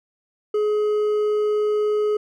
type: tone with hard clipping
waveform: triangle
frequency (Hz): 421.7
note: G#4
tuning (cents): +26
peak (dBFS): -19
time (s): 0.54-2.17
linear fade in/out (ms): 5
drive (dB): 7
effects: none